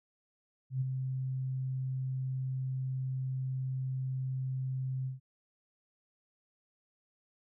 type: tone with ADSR envelope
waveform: sine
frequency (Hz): 130.81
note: C3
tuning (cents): 0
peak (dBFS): -27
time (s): 0.7-5.2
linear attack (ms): 110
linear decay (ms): 20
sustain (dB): -5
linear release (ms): 140
effects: none